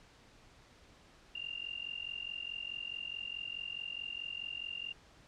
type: tone with amplitude modulation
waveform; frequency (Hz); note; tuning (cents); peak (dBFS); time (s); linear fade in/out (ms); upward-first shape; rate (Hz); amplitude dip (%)
sine; 2794; F7; 0; -35; 1.35-4.93; 5; sine; 44.7; 90
effects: pink hiss -61 dBFS RMS until 5.27 s + low-pass 6000 Hz 12 dB/octave